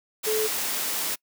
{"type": "tone in noise", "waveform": "sine", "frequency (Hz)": 433.2, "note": "A4", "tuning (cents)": -27, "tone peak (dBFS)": -23, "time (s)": [0.26, 0.48], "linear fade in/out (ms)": 20, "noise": "white", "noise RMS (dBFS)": -28, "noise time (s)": [0.23, 1.16], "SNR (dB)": 2, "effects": ["noise-tail reverb RT60 0.1 s tail -25 dB re dry", "high-pass 200 Hz 12 dB/octave"]}